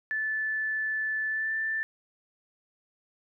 sine tone with pitch glide, 1747 to 1770.4 Hz, A6 to A6, -13 to +10 cents, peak -27 dBFS, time 0.11-1.83 s, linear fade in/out 0 ms, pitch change +23 cents, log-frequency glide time 1.28-1.54 s, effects none

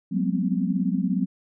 sine tone cluster, 180.9 / 197.8 / 229.9 / 251.4 / 263.1 Hz, F#3 / G3 / A#3 / B3 / C4, -39 / +16 / -24 / +31 / +10 cents, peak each -25 / -26 / -31 / -30 / -30 dBFS, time 0.11-1.26 s, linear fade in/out 20 ms, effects none

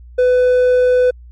sine tone with hard clipping, 500 Hz, B4, 21 cents sharp, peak -10 dBFS, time 0.18-1.11 s, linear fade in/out 10 ms, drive 3 dB, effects added 60 Hz sine -35 dBFS peak until 1.31 s + MP3 48 kbps

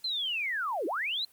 sine linear two-way sweep, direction down then up, 4186 to 293.7 to 4186 Hz, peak -29 dBFS, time 0.04-1.25 s, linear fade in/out 5 ms, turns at 0.86 s, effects white hiss -61 dBFS RMS until 1.32 s + Opus 48 kbps

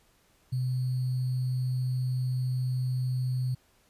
sine tone with sample-and-hold, 127.6 Hz, C3, 43 cents flat, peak -26 dBFS, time 0.52-3.55 s, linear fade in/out 10 ms, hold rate 4410 Hz, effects pink hiss -65 dBFS RMS until 3.89 s + resampled to 32000 Hz

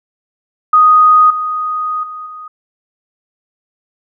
sine tone with level steps, 1244.5 Hz, D#6, in tune, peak -4 / -15 / -24 / -27 dBFS, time 0.73-2.48 s, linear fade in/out 5 ms, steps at 1.3 / 2.03 / 2.26 s, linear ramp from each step 5 ms, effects none

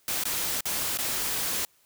white noise with dropouts, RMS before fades -29 dBFS, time 0.08-1.65 s, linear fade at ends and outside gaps 1 ms, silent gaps 0.237-0.253 / 0.607-0.655 / 0.973-0.987 s, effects white hiss -64 dBFS RMS until 1.85 s

